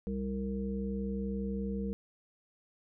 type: harmonic tone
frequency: 65.9 Hz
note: C2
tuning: 13 cents sharp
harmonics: 1 / 3 / 5 / 7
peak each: -39 / -34 / -47 / -40 dBFS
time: 0.07-1.93 s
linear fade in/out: 0 ms
effects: none